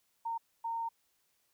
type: tone bursts at uneven times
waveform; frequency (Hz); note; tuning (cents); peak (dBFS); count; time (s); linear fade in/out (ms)
sine; 918; A#5; -27; -33; 2; 0.25-0.38 / 0.64-0.89; 10
effects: white hiss -75 dBFS RMS until 1.53 s